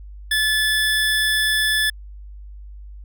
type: tone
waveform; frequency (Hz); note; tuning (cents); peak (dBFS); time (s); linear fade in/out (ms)
25% pulse; 1732; A6; -28; -13; 0.31-1.9; 5
effects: added 50 Hz sine -35 dBFS peak until 3.04 s